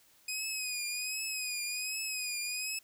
15% pulse tone with vibrato, 2500 Hz, D#7, 8 cents sharp, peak -27 dBFS, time 0.28-2.79 s, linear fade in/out 5 ms, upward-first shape triangle, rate 1.3 Hz, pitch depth 72 cents each way, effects white hiss -64 dBFS RMS until 2.83 s

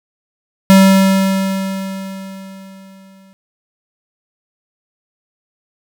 square tone with exponential decay, 192.6 Hz, G3, 30 cents flat, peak -4 dBFS, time 0.7-3.33 s, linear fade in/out 0 ms, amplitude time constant 570 ms, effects none

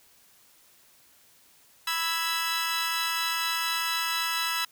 15% pulse chord, E major, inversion second, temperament equal, 987.8 / 1318.5 / 1661.2 Hz, B5 / E6 / G#6, 0 / 0 / 0 cents, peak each -25 / -23 / -26 dBFS, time 1.87-4.65 s, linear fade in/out 5 ms, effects white hiss -59 dBFS RMS until 4.71 s

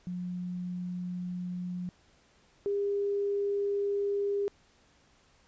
sine tone pair in turn, 179.1 / 403.2 Hz, F3 / G4, +44 / +49 cents, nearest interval octave + major second, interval 1405 cents, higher second, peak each -33 / -27 dBFS, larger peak second, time 0.07-1.89 / 2.66-4.48 s, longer neither, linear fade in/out 0 ms, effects pink hiss -64 dBFS RMS until 5.47 s + resampled to 16000 Hz

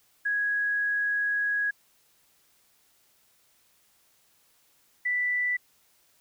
sine tone pair in turn, 1661.2 / 1976.3 Hz, G#6 / B6, 0 / +1 cents, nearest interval minor third, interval 301 cents, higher second, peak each -24 dBFS, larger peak neither, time 0.25-1.71 / 5.05-5.57 s, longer first, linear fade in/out 10 ms, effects white hiss -65 dBFS RMS until 6.2 s

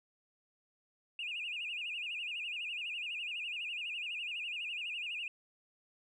sine tone with vibrato, 2637 Hz, E7, in tune, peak -36 dBFS, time 1.19-5.28 s, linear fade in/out 2 ms, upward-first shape sine, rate 12 Hz, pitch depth 160 cents each way, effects tanh soft clip ceiling -32 dBFS + 13-bit

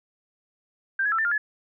sine tone with pitch steps, 1577 / 1679 / 1334 / 1782 / 1406 / 1708 Hz, G6 / G#6 / E6 / A6 / F6 / G#6, +10 / +18 / +20 / +22 / +11 / +48 cents, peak -21 dBFS, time 0.99-1.38 s, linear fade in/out 5 ms, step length 65 ms, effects none

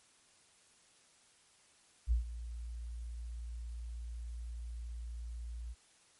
sine tone with ADSR envelope, 58.27 Hz, A#1, in tune, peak -25 dBFS, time 2.07-5.75 s, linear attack 45 ms, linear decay 120 ms, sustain -15 dB, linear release 37 ms, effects white hiss -66 dBFS RMS until 6.19 s + MP3 48 kbps

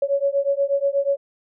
sine beating tone pair, 554.4 / 562.7 Hz, C#5 / C#5, 0 / +26 cents, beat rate 8.3 Hz, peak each -21 dBFS, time 0.02-1.17 s, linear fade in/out 5 ms, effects none

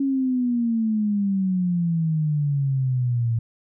sine exponential sweep, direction down, 277.2 to 113.4 Hz, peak -19 dBFS, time 0-3.39 s, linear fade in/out 5 ms, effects none

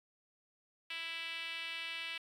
5% pulse tone with band-pass filter, 330.5 Hz, E4, 5 cents sharp, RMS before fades -42 dBFS, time 0.9-2.18 s, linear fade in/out 5 ms, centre 2700 Hz, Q 2.5, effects 11-bit

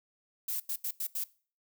violet noise bursts at uneven times, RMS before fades -34 dBFS, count 5, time 0.48-0.6 / 0.69-0.76 / 0.84-0.91 / 1-1.07 / 1.15-1.24 s, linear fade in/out 5 ms, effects noise-tail reverb RT60 0.4 s tail -21 dB re dry

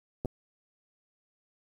clicks, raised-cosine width 2 ms, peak -20 dBFS, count 2, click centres 0.249 / 0.257 s, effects 9-bit

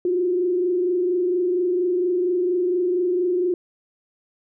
sine tone with frequency modulation, 358.6 Hz, F4, 46 cents sharp, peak -18 dBFS, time 0.05-3.54 s, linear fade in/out 2 ms, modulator 24.3 Hz, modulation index 0.59, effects none

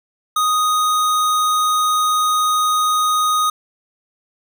square tone, 1244.5 Hz, D#6, in tune, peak -15 dBFS, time 0.36-3.5 s, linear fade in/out 5 ms, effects none

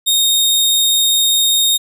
sawtooth tone, 3705 Hz, A#7, 11 cents flat, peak -8 dBFS, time 0.06-1.78 s, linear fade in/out 20 ms, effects none

